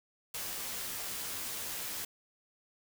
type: noise with comb filter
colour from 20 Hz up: white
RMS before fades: -39 dBFS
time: 0.34-2.05 s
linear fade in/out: 5 ms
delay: 14 ms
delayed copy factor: -0.55
effects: none